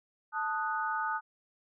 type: chord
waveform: sine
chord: D# diminished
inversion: second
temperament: equal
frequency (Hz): 880 / 1244.5 / 1480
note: A5 / D#6 / F#6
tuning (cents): 0 / 0 / 0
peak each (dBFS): -34 / -34 / -35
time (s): 0.32-1.21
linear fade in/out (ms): 50
effects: none